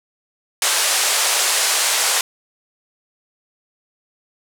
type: band-pass noise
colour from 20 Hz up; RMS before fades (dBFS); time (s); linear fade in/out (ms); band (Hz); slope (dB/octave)
white; -18; 0.62-2.21; 2; 480 to 10000; 24
effects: none